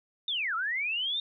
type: linear two-way sweep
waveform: sine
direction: down then up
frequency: 3707 to 1268 to 3707 Hz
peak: -28 dBFS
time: 0.28-1.2 s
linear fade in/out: 2 ms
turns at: 0.55 s
effects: none